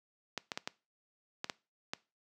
clicks, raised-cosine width 0.2 ms, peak -18 dBFS, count 7, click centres 0.377 / 0.518 / 0.575 / 0.675 / 1.444 / 1.498 / 1.935 s, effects noise-tail reverb RT60 0.3 s tail -21 dB re dry + high-pass 150 Hz 12 dB/octave

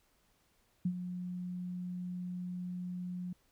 sine tone with ADSR envelope, 179.5 Hz, F3, 48 cents sharp, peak -27 dBFS, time 0.85-3.33 s, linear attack 6 ms, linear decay 68 ms, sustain -10 dB, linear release 5 ms, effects pink hiss -72 dBFS RMS until 3.51 s

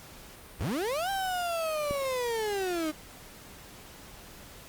35% pulse linear two-way sweep, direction up then down, 40.14 to 793 to 300 Hz, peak -27 dBFS, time 0.59-2.92 s, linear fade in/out 20 ms, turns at 1.1 s
click, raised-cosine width 3 ms, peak -21 dBFS, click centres 1.91 s
effects pink hiss -49 dBFS RMS until 4.68 s + Opus 48 kbps

